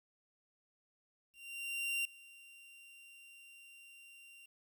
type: tone with ADSR envelope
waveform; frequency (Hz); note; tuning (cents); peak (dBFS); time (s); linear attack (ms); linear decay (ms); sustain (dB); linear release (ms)
45% pulse; 2768; F7; -16; -33; 1.33-4.46; 720; 3; -22; 6
effects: 12-bit